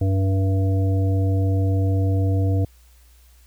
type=harmonic tone; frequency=96.2 Hz; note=G2; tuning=32 cents flat; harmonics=1 / 3 / 5 / 7; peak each=-17 / -27 / -31 / -34 dBFS; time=0.01-2.65 s; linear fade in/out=5 ms; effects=added 60 Hz sine -49 dBFS peak until 3.46 s + white hiss -58 dBFS RMS until 3.46 s